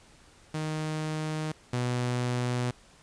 sawtooth tone pair in turn, 155.4 / 123.34 Hz, D#3 / B2, -2 / -2 cents, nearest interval major third, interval 400 cents, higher first, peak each -26 / -23 dBFS, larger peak second, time 0.54-1.52 / 1.73-2.71 s, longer neither, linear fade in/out 5 ms, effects pink hiss -57 dBFS RMS until 3.02 s + resampled to 22050 Hz

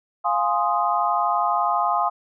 sine chord, F minor seventh, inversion none, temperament equal, 698.5 / 830.6 / 1046.5 / 1244.5 Hz, F5 / Ab5 / C6 / Eb6, 0 / 0 / 0 / 0 cents, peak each -24 dBFS, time 0.24-2.1 s, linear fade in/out 20 ms, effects none

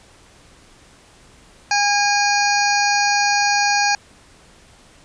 harmonic tone with a mistuned harmonic, 816 Hz, G#5, 31 cents flat, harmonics 1 / 2 / 3 / 5 / 6 / 7 / 8, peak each -18 / -21 / -23 / -25 / -26 / -26 / -27 dBFS, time 1.71-3.95 s, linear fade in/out 2 ms, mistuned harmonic 5, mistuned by +120 cents, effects pink hiss -49 dBFS RMS until 5.04 s + resampled to 22050 Hz

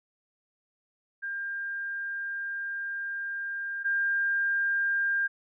sine tone pair in turn, 1600 / 1600 Hz, G6 / G6, +35 / +35 cents, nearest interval unison, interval 0 cents, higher neither, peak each -31 / -24 dBFS, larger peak second, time 1.22-3.84 / 3.84-5.28 s, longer first, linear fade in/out 20 ms, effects none

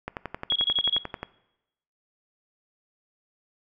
click train, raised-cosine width 0.5 ms, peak -16 dBFS, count 14, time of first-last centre 0.08-1.23 s, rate 11.3 Hz
sine tone bursts, 3322 Hz, G#7, in tune, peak -21 dBFS, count 6, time 0.5-0.982 s, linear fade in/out 2 ms, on 57 ms, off 28 ms
effects noise-tail reverb RT60 0.9 s tail -19 dB re dry

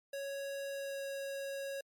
square tone with pitch glide, 554.4 to 550.9 Hz, C#5 to C#5, 0 to -11 cents, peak -39 dBFS, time 0.13-1.81 s, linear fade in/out 5 ms, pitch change -11 cents, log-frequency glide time 0.71-1.01 s, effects MP3 96 kbps

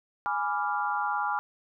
sine chord, G# diminished seventh, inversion none, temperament equal with one note detuned, 830.6 / 987.8 / 1174.7 / 1391.3 Hz, G#5 / B5 / D6 / F6, 0 / 0 / 0 / -7 cents, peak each -30 / -33 / -33 / -32 dBFS, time 0.26-1.39 s, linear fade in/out 0 ms, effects none

